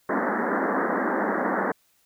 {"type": "band-pass noise", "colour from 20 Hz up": "pink", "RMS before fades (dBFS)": -25, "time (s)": [0.09, 1.72], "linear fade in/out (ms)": 5, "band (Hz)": [190, 1900], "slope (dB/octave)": 96, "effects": ["white hiss -65 dBFS RMS until 2.05 s"]}